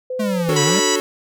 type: tone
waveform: sine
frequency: 509 Hz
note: C5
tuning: 48 cents flat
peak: -22 dBFS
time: 0.1-0.53 s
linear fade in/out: 5 ms
type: exponential two-way sweep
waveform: square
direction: down then up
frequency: 219.1 to 141.4 to 209.3 Hz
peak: -20 dBFS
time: 0.19-0.8 s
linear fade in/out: 10 ms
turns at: 0.63 s
type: chord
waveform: square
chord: D major seventh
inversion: none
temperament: equal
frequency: 293.7 / 370 / 440 / 554.4 Hz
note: D4 / F#4 / A4 / C#5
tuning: 0 / 0 / 0 / 0 cents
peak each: -26 / -23 / -23 / -29 dBFS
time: 0.49-1 s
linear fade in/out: 0 ms
type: harmonic tone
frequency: 980 Hz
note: B5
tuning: 14 cents flat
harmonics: 1 / 2 / 3 / 4 / 5 / 6 / 7 / 8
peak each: -26 / -26 / -26 / -26 / -26 / -26 / -26 / -26 dBFS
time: 0.56-0.96 s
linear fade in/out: 5 ms
effects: none